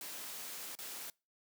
white noise with dropouts, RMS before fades -45 dBFS, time 0.01-1.1 s, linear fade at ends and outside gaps 1 ms, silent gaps 0.752-0.788 s, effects noise-tail reverb RT60 0.3 s tail -26 dB re dry + high-pass 200 Hz 12 dB/octave

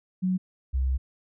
sine tone pair in turn, 185 / 65.22 Hz, F#3 / C2, 0 / -5 cents, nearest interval octave + tritone, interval 1805 cents, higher first, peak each -22 dBFS, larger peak neither, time 0.22-0.38 / 0.73-0.98 s, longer second, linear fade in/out 20 ms, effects none

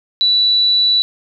sine tone, 3951 Hz, B7, in tune, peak -10 dBFS, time 0.21-1.02 s, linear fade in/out 0 ms, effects none

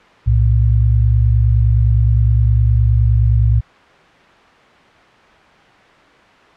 sine tone pair together, 63.42 / 113.1 Hz, B1 / A2, +47 / +48 cents, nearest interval minor seventh, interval 1001 cents, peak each -12 dBFS, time 0.26-3.61 s, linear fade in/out 20 ms, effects white hiss -45 dBFS RMS until 6.56 s + low-pass 2000 Hz 12 dB/octave

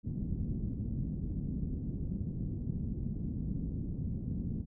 white low-pass noise, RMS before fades -36 dBFS, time 0.03-4.66 s, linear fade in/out 50 ms, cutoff 220 Hz, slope 24 dB/octave, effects none

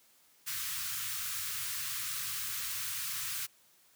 white band-stop noise, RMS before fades -37 dBFS, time 0.46-3.47 s, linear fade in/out 20 ms, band 150 to 1100 Hz, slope 48 dB/octave, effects white hiss -65 dBFS RMS until 3.95 s + high-pass 80 Hz 12 dB/octave

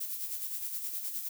violet noise with tremolo, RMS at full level -35 dBFS, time 0-1.29 s, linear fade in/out 10 ms, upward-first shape sine, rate 9.6 Hz, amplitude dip 50%, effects none

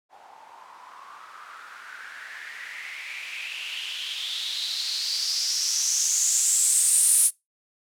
violet noise with low-pass filter sweep, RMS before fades -27 dBFS, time 0.09-7.31 s, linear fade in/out 50 ms, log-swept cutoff 780 to 10000 Hz, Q 5.6, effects noise-tail reverb RT60 0.2 s tail -23 dB re dry

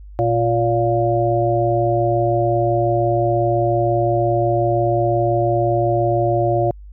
harmonic tone with a mistuned harmonic, 117 Hz, A#2, 7 cents sharp, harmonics 1 / 3 / 5 / 6, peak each -20 / -20 / -20 / -20 dBFS, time 0.19-6.71 s, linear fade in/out 0 ms, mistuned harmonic 5, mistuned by -26 cents, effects added 50 Hz sine -35 dBFS peak until 6.92 s

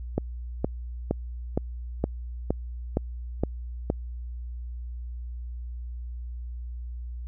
click train, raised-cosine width 2 ms, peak -10 dBFS, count 9, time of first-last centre 0.18-3.901 s, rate 2.15 Hz, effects added 60 Hz sine -33 dBFS peak until 7.27 s

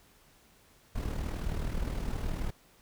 brown noise with amplitude modulation, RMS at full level -31 dBFS, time 0.95-2.51 s, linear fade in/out 10 ms, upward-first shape sine, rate 39 Hz, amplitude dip 55%, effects pink hiss -62 dBFS RMS until 2.81 s

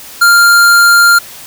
square tone, 1396.9 Hz, F6, in tune, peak -4 dBFS, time 0.21-1.19 s, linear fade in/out 10 ms, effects white hiss -31 dBFS RMS until 1.46 s

